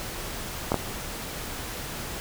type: clicks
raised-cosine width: 1 ms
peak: -8 dBFS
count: 2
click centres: 0.719 / 0.743 s
effects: pink hiss -35 dBFS RMS until 2.2 s